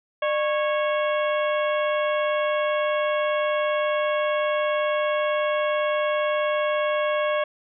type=harmonic tone with a mistuned harmonic; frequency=551 Hz; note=C#5; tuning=11 cents flat; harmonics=1 / 2 / 3 / 4 / 5 / 6; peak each=-22 / -28 / -32 / -34 / -36 / -38 dBFS; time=0.22-7.44 s; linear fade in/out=5 ms; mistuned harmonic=1; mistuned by=+150 cents; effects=none